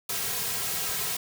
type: noise with comb filter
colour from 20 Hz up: white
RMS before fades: -30 dBFS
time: 0.09-1.17 s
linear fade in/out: 5 ms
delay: 3.4 ms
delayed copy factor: -0.9
effects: none